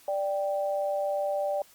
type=tone pair together; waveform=sine; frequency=587.3 / 784 Hz; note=D5 / G5; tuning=0 / 0 cents; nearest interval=perfect fourth; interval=500 cents; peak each=-27 / -32 dBFS; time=0.08-1.62 s; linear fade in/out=2 ms; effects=white hiss -57 dBFS RMS until 1.74 s + Opus 48 kbps